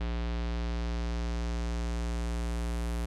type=tone with low-pass filter sweep; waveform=square; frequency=58.27 Hz; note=A#1; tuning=in tune; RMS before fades=-32 dBFS; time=0-3.06 s; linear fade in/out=10 ms; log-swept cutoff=3700 to 11000 Hz; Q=1.3; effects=none